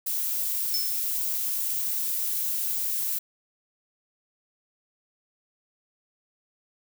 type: noise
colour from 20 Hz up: violet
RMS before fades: -28 dBFS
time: 0.06-3.19 s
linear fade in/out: 10 ms
type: tone with exponential decay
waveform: sine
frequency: 5290 Hz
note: E8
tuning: 5 cents sharp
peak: -24 dBFS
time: 0.74-1.15 s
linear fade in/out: 0 ms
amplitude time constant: 87 ms
effects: none